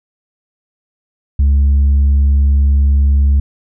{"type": "tone with tanh clipping", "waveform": "sine", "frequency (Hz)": 70, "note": "C#2", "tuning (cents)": 18, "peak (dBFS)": -8, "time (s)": [1.39, 3.4], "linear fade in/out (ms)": 5, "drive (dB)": 2, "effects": []}